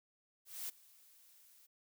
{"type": "noise with ADSR envelope", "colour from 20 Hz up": "blue", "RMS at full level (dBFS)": -41, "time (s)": [0.45, 1.67], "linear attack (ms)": 240, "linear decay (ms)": 11, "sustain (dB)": -23, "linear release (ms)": 18, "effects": []}